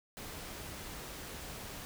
pink noise, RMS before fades -45 dBFS, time 0.17-1.85 s, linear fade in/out 0 ms, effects none

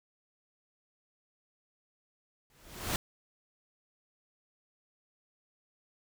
pink noise with exponential growth, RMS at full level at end -29 dBFS, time 2.5-2.96 s, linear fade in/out 1 ms, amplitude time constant 100 ms, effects none

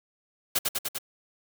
white noise with echo, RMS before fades -24 dBFS, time 0.55-0.59 s, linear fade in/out 10 ms, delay 99 ms, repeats 4, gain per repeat -2 dB, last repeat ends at 0.986 s, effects none

